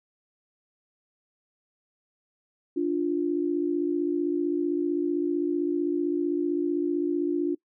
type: tone pair together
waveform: sine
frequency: 293.7 / 349.3 Hz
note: D4 / F4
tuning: 0 / 0 cents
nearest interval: minor third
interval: 300 cents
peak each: -26 dBFS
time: 2.76-7.55 s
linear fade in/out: 10 ms
effects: noise-tail reverb RT60 0.1 s tail -23 dB re dry